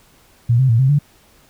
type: tone with pitch steps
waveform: sine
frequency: 118.4 / 131.6 / 114.4 / 132.5 / 145.1 Hz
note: A#2 / C3 / A#2 / C3 / D3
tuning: +27 / +10 / -32 / +22 / -21 cents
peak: -10 dBFS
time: 0.49-0.99 s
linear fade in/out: 10 ms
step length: 100 ms
effects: pink hiss -52 dBFS RMS until 1.49 s